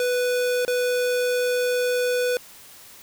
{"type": "tone with dropouts", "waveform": "square", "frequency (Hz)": 494.7, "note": "B4", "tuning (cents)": 3, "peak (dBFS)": -21, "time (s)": [0, 2.37], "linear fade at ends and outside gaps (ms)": 1, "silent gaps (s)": [0.65, 0.679], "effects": ["white hiss -46 dBFS RMS until 3.02 s"]}